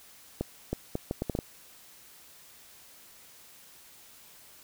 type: accelerating click train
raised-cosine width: 2 ms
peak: -16 dBFS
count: 8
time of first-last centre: 0.41-1.389 s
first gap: 320 ms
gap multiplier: 0.7
effects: white hiss -54 dBFS RMS until 4.63 s